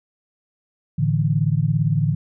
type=chord; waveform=sine; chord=A suspended fourth; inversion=none; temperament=equal; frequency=110 / 146.83 / 164.81 Hz; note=A2 / D3 / E3; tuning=0 / 0 / 0 cents; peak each=-22 / -19 / -22 dBFS; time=0.98-2.15 s; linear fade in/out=10 ms; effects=none